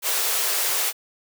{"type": "high-pass noise", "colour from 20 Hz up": "white", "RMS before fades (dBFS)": -23, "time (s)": [0.02, 0.93], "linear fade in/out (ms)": 50, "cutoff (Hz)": 350, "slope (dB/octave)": 96, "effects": []}